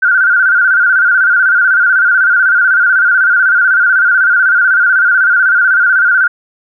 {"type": "tone with vibrato", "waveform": "sine", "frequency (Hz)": 1472, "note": "F#6", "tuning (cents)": -9, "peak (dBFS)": -6, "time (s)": [0.02, 6.28], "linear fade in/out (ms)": 10, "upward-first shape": "square", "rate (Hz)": 16, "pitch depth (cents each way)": 68, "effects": []}